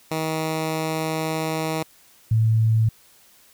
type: tone pair in turn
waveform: 10% pulse / sine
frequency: 158.8 / 111.35 Hz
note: D#3 / A2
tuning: +36 / +21 cents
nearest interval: tritone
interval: 615 cents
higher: first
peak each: -15 dBFS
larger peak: neither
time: 0.11-1.83 / 2.31-2.89 s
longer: first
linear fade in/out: 5 ms
effects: white hiss -54 dBFS RMS until 3.53 s